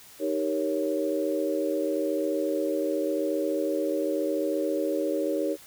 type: chord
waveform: sine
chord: Eb dominant seventh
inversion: none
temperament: equal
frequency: 311.1 / 392 / 466.2 / 554.4 Hz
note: Eb4 / G4 / Bb4 / Db5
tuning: 0 / 0 / 0 / 0 cents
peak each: -29 / -31 / -32 / -29 dBFS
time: 0.19-5.57 s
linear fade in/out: 50 ms
effects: white hiss -50 dBFS RMS until 5.66 s